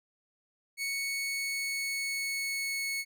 sawtooth tone with pitch glide, 2217 to 2203 Hz, C#7 to C#7, 0 to -11 cents, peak -28 dBFS, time 0.77-3.05 s, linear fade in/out 50 ms, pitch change -11 cents, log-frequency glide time 1-2.87 s, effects none

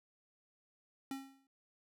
square tone with exponential decay, 270 Hz, C#4, 45 cents flat, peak -38 dBFS, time 1.11-1.47 s, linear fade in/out 2 ms, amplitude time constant 78 ms, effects none

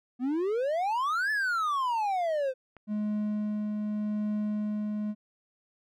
triangle exponential two-way sweep, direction up then down, 238.7 to 1760 to 506 Hz, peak -24 dBFS, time 0.19-2.54 s, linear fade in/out 50 ms, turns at 1.31 s
click, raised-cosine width 0.5 ms, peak -34 dBFS, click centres 2.767 s
triangle tone with tremolo, 210.6 Hz, G#3, 24 cents sharp, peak -25 dBFS, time 2.87-5.15 s, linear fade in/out 50 ms, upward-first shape triangle, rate 0.85 Hz, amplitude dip 25%
effects none

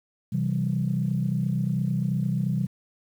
sine chord, C major, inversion none, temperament equal with one note detuned, 130.81 / 164.81 / 193.63 Hz, C3 / E3 / G3, 0 / 0 / -21 cents, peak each -26 / -27 / -27 dBFS, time 0.32-2.67 s, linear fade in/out 10 ms, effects tanh soft clip ceiling -14 dBFS + 9-bit

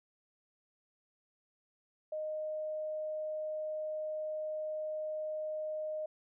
sine tone, 618 Hz, D#5, 12 cents flat, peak -35 dBFS, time 2.12-6.06 s, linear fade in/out 5 ms, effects none

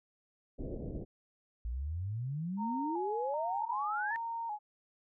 pink low-pass noise, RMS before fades -40 dBFS, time 0.58-1.05 s, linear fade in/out 20 ms, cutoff 590 Hz, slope 48 dB/octave
sine exponential sweep, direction up, 55 to 1821 Hz, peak -34 dBFS, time 1.65-4.16 s, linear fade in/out 0 ms
sine tone with vibrato, 880 Hz, A5, in tune, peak -35 dBFS, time 2.57-4.59 s, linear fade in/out 50 ms, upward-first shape square, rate 1.3 Hz, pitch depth 81 cents each way
effects none

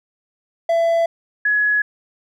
triangle / sine tone pair in turn, 669 / 1685.8 Hz, E5 / G#6, +25 / +25 cents, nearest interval octave + major third, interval 1600 cents, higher second, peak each -12 / -14 dBFS, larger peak first, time 0.69-1.06 / 1.45-1.82 s, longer neither, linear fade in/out 5 ms, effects none

